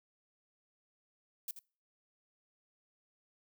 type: noise with echo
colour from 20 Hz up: violet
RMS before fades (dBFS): -39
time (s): 1.48-1.51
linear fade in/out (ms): 2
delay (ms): 81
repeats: 1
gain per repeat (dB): -10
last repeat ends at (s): 1.591
effects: noise-tail reverb RT60 0.4 s tail -25 dB re dry